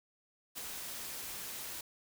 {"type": "noise with ADSR envelope", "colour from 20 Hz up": "white", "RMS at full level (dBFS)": -40, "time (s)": [0.55, 1.81], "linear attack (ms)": 29, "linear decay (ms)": 8, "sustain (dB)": -3, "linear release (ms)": 3, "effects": []}